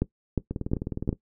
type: two click trains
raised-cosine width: 3 ms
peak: -17 / -10 dBFS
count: 13 / 4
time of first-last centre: 0.51-1.129 / 0.02-1.091 s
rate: 19.4 / 2.8 Hz
effects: noise-tail reverb RT60 0.1 s tail -18 dB re dry